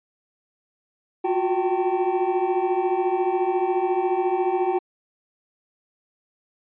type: tone cluster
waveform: triangle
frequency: 355.1 / 369.3 / 773 / 893 Hz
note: F4 / F#4 / G5 / A5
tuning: +29 / -3 / -24 / +25 cents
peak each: -23 / -22 / -23 / -30 dBFS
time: 1.24-4.79 s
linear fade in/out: 10 ms
effects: resampled to 8000 Hz